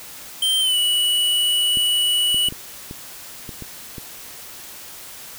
square tone with pitch glide, 3136 to 2943 Hz, G7 to F#7, 0 to -10 cents, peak -17 dBFS, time 0.42-2.49 s, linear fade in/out 5 ms, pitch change -110 cents, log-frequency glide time 0.6-0.77 s
clicks, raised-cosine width 3 ms, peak -20 dBFS, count 8, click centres 1.772 / 2.345 / 2.486 / 2.524 / 2.911 / 3.492 / 3.623 / 3.982 s
effects white hiss -38 dBFS RMS until 5.38 s

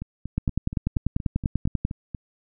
two click trains, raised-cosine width 5 ms, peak -10 / -19 dBFS, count 16 / 10, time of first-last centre 0.38-1.851 / 0.02-2.148 s, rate 10.2 / 4.23 Hz, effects none

